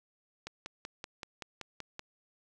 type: click train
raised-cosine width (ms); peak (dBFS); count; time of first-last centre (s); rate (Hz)
0.2; -23; 9; 0.47-1.994; 5.25
effects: none